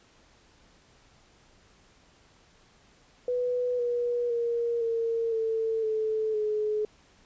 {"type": "tone with pitch steps", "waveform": "sine", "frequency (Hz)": [493.9, 481.8, 470, 458.4, 447.2, 436.2, 425.5], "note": ["B4", "B4", "A#4", "A#4", "A4", "A4", "G#4"], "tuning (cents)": [0, -43, 14, -29, 28, -15, 42], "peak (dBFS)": -25, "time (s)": [3.28, 6.85], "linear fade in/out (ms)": 2, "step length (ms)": 510, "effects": ["pink hiss -60 dBFS RMS until 7.25 s", "resampled to 16000 Hz"]}